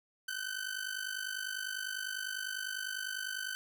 sawtooth ring-modulated tone, 1525 Hz, G6, 48 cents flat, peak -30 dBFS, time 0.28-3.55 s, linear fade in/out 0 ms, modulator 25 Hz, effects none

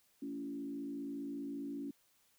sine tone with frequency modulation, 282.1 Hz, C#4, 30 cents sharp, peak -39 dBFS, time 0.22-1.91 s, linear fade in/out 5 ms, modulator 54.9 Hz, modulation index 0.8, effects white hiss -72 dBFS RMS until 2.38 s

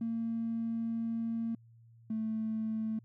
triangle tone pair in turn, 228.3 / 220.1 Hz, A#3 / A3, -36 / +1 cents, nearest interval minor second, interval 63 cents, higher first, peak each -28 dBFS, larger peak neither, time 0.01-1.55 / 2.1-2.99 s, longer first, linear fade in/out 5 ms, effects tanh soft clip ceiling -29 dBFS + added 115 Hz sine -56 dBFS peak until 3.04 s

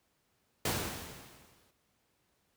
pink noise with exponential decay, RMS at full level -30 dBFS, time 0.65-1.71 s, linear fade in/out 5 ms, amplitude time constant 230 ms, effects pink hiss -75 dBFS RMS until 2.56 s + high-pass 60 Hz 12 dB/octave

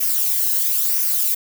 violet noise with flanger, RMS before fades -19 dBFS, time 0-1.35 s, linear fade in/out 10 ms, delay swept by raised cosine 0.25 to 0.87 ms, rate 1 Hz, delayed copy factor -0.5, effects none

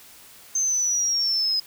sine linear sweep, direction down, 6300 to 5040 Hz, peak -20 dBFS, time 0.55-1.6 s, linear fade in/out 5 ms, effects white hiss -48 dBFS RMS until 1.66 s

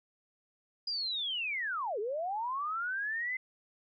sine linear two-way sweep, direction down then up, 4921 to 392 to 2070 Hz, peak -32 dBFS, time 0.87-3.37 s, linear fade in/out 5 ms, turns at 1.99 s, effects none

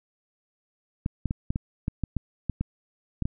clicks, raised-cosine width 5 ms, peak -14 dBFS, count 12, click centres 1.061 / 1.257 / 1.309 / 1.505 / 1.559 / 1.881 / 2.037 / 2.167 / 2.497 / 2.61 / 3.223 / 3.255 s, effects none

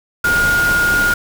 sine tone in noise, 1426 Hz, F6, 36 cents sharp, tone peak -12 dBFS, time 0.24-1.14 s, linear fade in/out 5 ms, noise pink, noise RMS -22 dBFS, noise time 0.24-1.14 s, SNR +7 dB, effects none

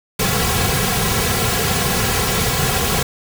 pink noise with comb filter, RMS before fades -18 dBFS, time 0.19-3.03 s, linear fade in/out 5 ms, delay 3.3 ms, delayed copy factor -0.85, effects none

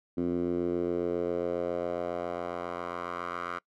10% pulse tone with band-pass filter sweep, 87.31 Hz, F2, in tune, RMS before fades -32 dBFS, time 0.17-3.59 s, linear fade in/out 10 ms, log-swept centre 280 to 1300 Hz, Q 2.5, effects noise-tail reverb RT60 0.1 s tail -23 dB re dry

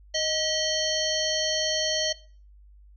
harmonic tone with a mistuned harmonic, 622.3 Hz, D#5, in tune, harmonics 1 / 3 / 5 / 7 / 9 / 10, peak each -29 / -33 / -30 / -29 / -34 / -34 dBFS, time 0.14-2.13 s, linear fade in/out 10 ms, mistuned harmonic 3, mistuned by +51 cents, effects noise-tail reverb RT60 0.4 s tail -19 dB re dry + added 50 Hz sine -49 dBFS peak until 2.96 s

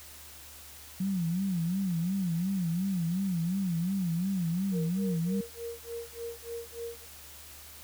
sine tone with vibrato, 180 Hz, F#3, 47 cents flat, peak -27 dBFS, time 1-5.41 s, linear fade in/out 5 ms, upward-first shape sine, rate 2.8 Hz, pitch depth 160 cents each way
sine tone with tremolo, 466.4 Hz, A#4, 1 cent sharp, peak -34 dBFS, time 4.71-7.06 s, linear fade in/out 50 ms, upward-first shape sine, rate 3.4 Hz, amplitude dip 100%
effects added 74 Hz sine -55 dBFS peak until 7.83 s + white hiss -49 dBFS RMS until 7.83 s

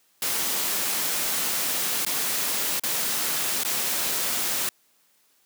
white noise with dropouts, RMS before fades -26 dBFS, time 0.22-4.69 s, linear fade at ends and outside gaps 2 ms, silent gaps 2.05-2.064 / 2.797-2.835 / 3.635-3.648 s, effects white hiss -64 dBFS RMS until 5.45 s + high-pass 150 Hz 12 dB/octave

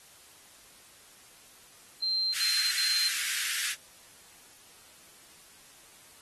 sine tone bursts, 4140 Hz, C8, 19 cents flat, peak -26 dBFS, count 3, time 2.02-3.092 s, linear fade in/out 10 ms, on 320 ms, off 56 ms
pink high-pass noise, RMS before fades -32 dBFS, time 2.32-3.76 s, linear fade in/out 50 ms, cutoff 1500 Hz, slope 48 dB/octave
effects white hiss -55 dBFS RMS until 6.21 s + AAC 32 kbps

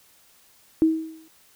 sine tone with exponential decay, 320 Hz, D#4, 49 cents sharp, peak -12 dBFS, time 0.82-1.28 s, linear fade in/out 0 ms, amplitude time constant 100 ms, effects white hiss -57 dBFS RMS until 1.55 s

